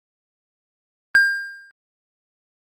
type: tone with exponential decay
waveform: triangle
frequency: 1601 Hz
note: G6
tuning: 36 cents sharp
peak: -6 dBFS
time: 1.15-1.71 s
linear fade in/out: 0 ms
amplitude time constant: 120 ms
effects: Opus 32 kbps